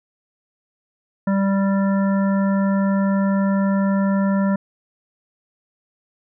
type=harmonic tone; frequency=196 Hz; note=G3; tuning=in tune; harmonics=1 / 3 / 5 / 7 / 9; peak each=-16 / -26 / -30 / -33 / -35 dBFS; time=1.27-4.56 s; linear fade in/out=5 ms; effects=none